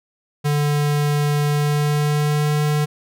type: tone with pitch glide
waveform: square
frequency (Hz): 146.83 to 149.31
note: D3 to D3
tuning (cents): 0 to +29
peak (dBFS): -17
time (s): 0.44-2.86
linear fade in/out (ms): 20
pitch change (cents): +29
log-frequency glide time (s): 1.48-2.58
effects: none